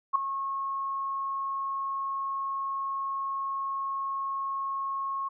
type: tone with ADSR envelope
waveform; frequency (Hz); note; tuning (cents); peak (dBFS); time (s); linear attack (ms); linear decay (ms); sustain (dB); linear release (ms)
sine; 1090; C#6; -29; -17; 0.13-5.29; 25; 4; -12; 15
effects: none